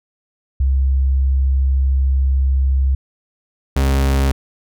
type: tone pair in turn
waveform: sine / 40% pulse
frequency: 66.8 / 67.77 Hz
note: C2 / C#2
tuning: +36 / -39 cents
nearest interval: unison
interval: 25 cents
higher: second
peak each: -12 dBFS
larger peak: neither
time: 0.6-2.95 / 3.76-4.32 s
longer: first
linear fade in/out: 5 ms
effects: none